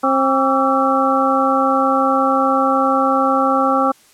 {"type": "harmonic tone with a mistuned harmonic", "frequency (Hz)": 266.9, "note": "C4", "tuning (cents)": 35, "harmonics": [1, 2, 3, 4, 5], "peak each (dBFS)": [-19, -19, -19, -19, -19], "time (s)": [0.03, 3.92], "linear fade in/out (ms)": 10, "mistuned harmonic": 4, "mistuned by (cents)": 120, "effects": ["white hiss -50 dBFS RMS until 4.13 s", "low-pass 11000 Hz 12 dB/octave"]}